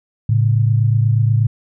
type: tone pair together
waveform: sine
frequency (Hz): 110.26 / 138.59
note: A2 / C#3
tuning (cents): +4 / 0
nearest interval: major third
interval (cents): 396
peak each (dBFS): -12 / -18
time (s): 0.29-1.47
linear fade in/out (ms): 5
effects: none